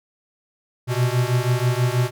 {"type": "beating tone pair", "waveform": "square", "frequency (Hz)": [121, 127.2], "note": ["B2", "C3"], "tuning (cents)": [-35, -48], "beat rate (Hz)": 6.2, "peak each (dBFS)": [-21, -22], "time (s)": [0.87, 2.11], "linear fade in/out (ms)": 50, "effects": []}